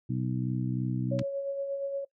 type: harmonic tone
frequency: 63.1 Hz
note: B1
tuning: 38 cents sharp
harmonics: 2 / 3 / 4 / 5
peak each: -30 / -34 / -36 / -38 dBFS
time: 0.09-1.23 s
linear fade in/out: 10 ms
type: tone with tremolo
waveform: sine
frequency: 554.4 Hz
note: C#5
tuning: in tune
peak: -28 dBFS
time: 1.11-2.05 s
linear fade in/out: 10 ms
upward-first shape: sine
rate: 8.5 Hz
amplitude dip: 40%
type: clicks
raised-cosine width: 0.2 ms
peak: -23 dBFS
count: 2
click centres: 1.191 / 1.194 s
effects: noise-tail reverb RT60 0.1 s tail -20 dB re dry